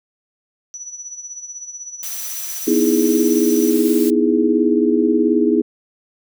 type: tone with tremolo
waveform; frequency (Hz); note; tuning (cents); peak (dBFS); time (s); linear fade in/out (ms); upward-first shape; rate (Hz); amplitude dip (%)
sine; 5920; F#8; 0; -27; 0.74-3.7; 0; sine; 16; 65
type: noise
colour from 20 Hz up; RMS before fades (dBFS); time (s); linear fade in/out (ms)
blue; -28; 2.03-4.1; 0
type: chord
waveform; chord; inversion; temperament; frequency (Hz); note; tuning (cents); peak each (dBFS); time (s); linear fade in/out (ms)
sine; E major seventh; second; equal; 246.9 / 311.1 / 329.6 / 415.3; B3 / D#4 / E4 / G#4; 0 / 0 / 0 / 0; -18; 2.67-5.62; 10
effects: none